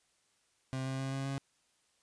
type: tone with pitch steps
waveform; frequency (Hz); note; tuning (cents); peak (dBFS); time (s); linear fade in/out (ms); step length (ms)
30% pulse; 131.6 / 132.9 / 134.21 / 135.53 / 136.87; C3 / C3 / C3 / C#3 / C#3; +10 / +27 / +44 / -39 / -22; -32; 0.73-1.38; 0; 130
effects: white hiss -73 dBFS RMS until 2.02 s + resampled to 22050 Hz